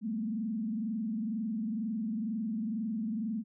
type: tone with frequency modulation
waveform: sine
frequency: 219.4 Hz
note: A3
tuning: 5 cents flat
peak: -31 dBFS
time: 0.01-3.44 s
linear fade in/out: 50 ms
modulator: 22.1 Hz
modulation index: 0.88
effects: none